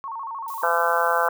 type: tone with vibrato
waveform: sine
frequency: 1000 Hz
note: B5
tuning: 21 cents sharp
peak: -29 dBFS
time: 0.04-0.66 s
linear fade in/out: 0 ms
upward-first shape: square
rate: 13 Hz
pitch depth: 160 cents each way
type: noise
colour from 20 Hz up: violet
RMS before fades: -40 dBFS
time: 0.48-1.28 s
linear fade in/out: 0 ms
type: harmonic tone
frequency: 169.6 Hz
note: E3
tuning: 50 cents sharp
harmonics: 3 / 4 / 5 / 6 / 7 / 8 / 9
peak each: -26 / -26 / -26 / -26 / -26 / -26 / -26 dBFS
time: 0.63-1.29 s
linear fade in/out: 2 ms
effects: none